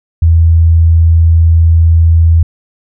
sine tone, 82.41 Hz, E2, in tune, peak -3 dBFS, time 0.22-2.43 s, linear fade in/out 5 ms, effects none

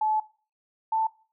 sine tone pair in turn, 863 / 885.7 Hz, A5 / A5, -34 / +11 cents, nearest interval unison, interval 45 cents, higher second, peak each -22 dBFS, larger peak neither, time 0.01-0.2 / 0.92-1.07 s, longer first, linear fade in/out 5 ms, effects noise-tail reverb RT60 0.4 s tail -20 dB re dry

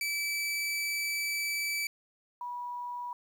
sawtooth / sine tone pair in turn, 2309 / 973.1 Hz, D7 / B5, -30 / -26 cents, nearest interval octave + minor third, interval 1496 cents, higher first, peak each -27 / -35 dBFS, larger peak first, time 0.01-1.87 / 2.41-3.13 s, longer first, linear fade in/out 2 ms, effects 11-bit

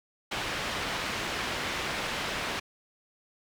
white low-pass noise, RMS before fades -33 dBFS, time 0.31-2.6 s, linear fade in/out 10 ms, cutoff 2900 Hz, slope 12 dB/octave, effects none

